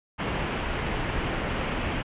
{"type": "low-pass noise", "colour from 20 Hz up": "pink", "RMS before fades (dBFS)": -29, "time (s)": [0.18, 2.03], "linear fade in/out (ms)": 20, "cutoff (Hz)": 3200, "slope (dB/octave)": 48, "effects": ["resampled to 8000 Hz"]}